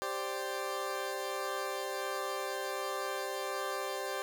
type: chord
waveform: 20% pulse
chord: G suspended fourth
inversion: none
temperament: equal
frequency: 392 / 523.3 / 587.3 Hz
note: G4 / C5 / D5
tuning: 0 / 0 / 0 cents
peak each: -34 / -34 / -35 dBFS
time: 0.02-4.22 s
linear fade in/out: 0 ms
effects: none

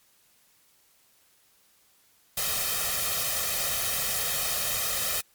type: noise with comb filter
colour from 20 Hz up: white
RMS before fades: -28 dBFS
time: 2.37-5.21 s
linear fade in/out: 5 ms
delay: 1.6 ms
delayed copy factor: +0.8
effects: white hiss -63 dBFS RMS until 5.34 s + MP3 96 kbps

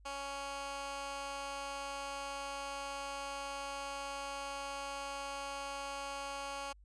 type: tone with high-pass filter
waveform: 15% pulse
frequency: 278.2 Hz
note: C#4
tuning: 6 cents sharp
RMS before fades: -42 dBFS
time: 0.05-6.73 s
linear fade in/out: 10 ms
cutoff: 750 Hz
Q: 0.78
effects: added 50 Hz sine -57 dBFS peak until 6.84 s + resampled to 22050 Hz

